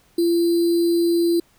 sine tone with sample-and-hold, 340.3 Hz, F4, 45 cents flat, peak -15 dBFS, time 0.18-1.4 s, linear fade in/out 5 ms, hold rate 4410 Hz, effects pink hiss -58 dBFS RMS until 1.58 s

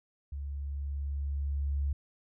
sine tone with level ramp, 70.5 Hz, C#2, 30 cents sharp, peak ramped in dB -35 to -27 dBFS, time 0.32-1.93 s, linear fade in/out 5 ms, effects none

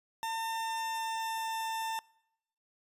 40% pulse tone with pitch glide, 903 to 895.2 Hz, A5 to A5, +45 to +30 cents, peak -32 dBFS, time 0.23-1.99 s, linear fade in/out 0 ms, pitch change -15 cents, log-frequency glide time 0.45-1.56 s, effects noise-tail reverb RT60 0.8 s tail -24 dB re dry + resampled to 32000 Hz

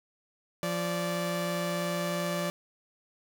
sawtooth tone pair together, 173.4 / 583.2 Hz, F3 / D5, -12 / -12 cents, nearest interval octave + major sixth, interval 2100 cents, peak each -28 dBFS, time 0.63-2.5 s, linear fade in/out 0 ms, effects none

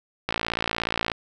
click train, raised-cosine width 0.3 ms, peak -8 dBFS, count 48, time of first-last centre 0.29-1.117 s, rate 56.8 Hz, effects none

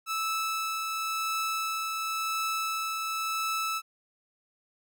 sawtooth tone with tremolo, 1311 Hz, E6, 10 cents flat, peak -24 dBFS, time 0.06-3.82 s, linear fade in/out 50 ms, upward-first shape triangle, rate 0.94 Hz, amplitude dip 30%, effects none

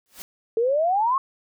white noise with exponential growth, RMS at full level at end -34 dBFS, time 0.06-0.22 s, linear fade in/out 0 ms, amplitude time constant 34 ms
sine exponential sweep, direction up, 440 to 1108.7 Hz, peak -18 dBFS, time 0.57-1.18 s, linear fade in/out 2 ms
effects none

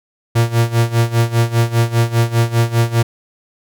45% pulse tone with tremolo, 116.54 Hz, A#2, in tune, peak -9 dBFS, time 0.35-3.03 s, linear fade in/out 10 ms, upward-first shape sine, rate 5 Hz, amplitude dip 85%, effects none

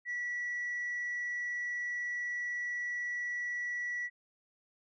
sine tone, 1946 Hz, B6, 26 cents flat, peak -32 dBFS, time 0.05-4.1 s, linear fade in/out 50 ms, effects tanh soft clip ceiling -31 dBFS

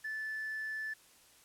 triangle tone with hard clipping, 1748 Hz, A6, 12 cents flat, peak -36 dBFS, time 0.04-0.94 s, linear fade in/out 10 ms, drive 2 dB, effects white hiss -62 dBFS RMS until 1.44 s + low-pass 12000 Hz 12 dB/octave

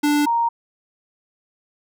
square / sine tone pair in turn, 293.7 / 932.4 Hz, D4 / A#5, 0 / 0 cents, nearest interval octave + minor sixth, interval 2000 cents, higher second, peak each -16 / -16 dBFS, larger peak neither, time 0.03-0.26 / 0.26-0.49 s, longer neither, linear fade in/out 10 ms, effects none

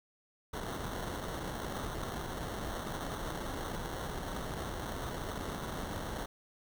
pink noise with sample-and-hold, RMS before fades -39 dBFS, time 0.53-6.26 s, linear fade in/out 5 ms, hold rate 2450 Hz, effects none

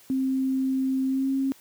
sine tone with pitch glide, 264.1 to 269.2 Hz, C4 to C4, +16 to +49 cents, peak -22 dBFS, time 0.1-1.52 s, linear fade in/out 0 ms, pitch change +33 cents, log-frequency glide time 1.07-1.29 s, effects white hiss -54 dBFS RMS until 1.6 s + high-pass 80 Hz 12 dB/octave

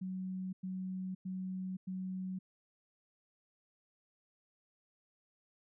sine tone bursts, 186.6 Hz, F#3, 15 cents sharp, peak -37 dBFS, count 4, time 0.01-2.39 s, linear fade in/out 10 ms, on 520 ms, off 100 ms, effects none

